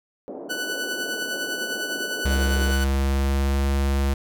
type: band-pass noise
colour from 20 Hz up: pink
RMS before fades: -35 dBFS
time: 0.28-2.72 s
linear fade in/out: 0 ms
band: 300 to 600 Hz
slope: 24 dB/octave
type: tone with tremolo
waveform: sawtooth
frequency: 1488 Hz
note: F#6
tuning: 9 cents sharp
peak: -21 dBFS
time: 0.49-2.85 s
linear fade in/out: 20 ms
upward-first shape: triangle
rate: 9.9 Hz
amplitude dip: 50%
type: tone with pitch glide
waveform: square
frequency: 67.7 to 68.88 Hz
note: C#2 to C#2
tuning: -40 to -10 cents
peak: -20 dBFS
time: 2.25-4.14 s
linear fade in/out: 5 ms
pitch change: +30 cents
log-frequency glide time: 2.66-3.62 s
effects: none